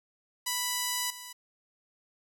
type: tone with level steps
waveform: 5% pulse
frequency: 987.8 Hz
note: B5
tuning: in tune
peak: -17 / -30 dBFS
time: 0.46-1.33 s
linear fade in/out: 10 ms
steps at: 1.1 s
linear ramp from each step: 5 ms
effects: none